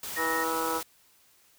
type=noise; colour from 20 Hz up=white; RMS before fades=-37 dBFS; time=0.03-0.83 s; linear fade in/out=2 ms
type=harmonic tone; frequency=162.4 Hz; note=E3; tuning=26 cents flat; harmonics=2 / 3 / 4 / 5 / 6 / 7 / 8 / 9; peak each=-36 / -33 / -45 / -38 / -33 / -43 / -33 / -41 dBFS; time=0.16-0.82 s; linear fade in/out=50 ms
type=tone; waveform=sine; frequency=1864.7 Hz; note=A#6; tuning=in tune; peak=-30 dBFS; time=0.16-0.44 s; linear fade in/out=10 ms
effects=white hiss -62 dBFS RMS until 1.58 s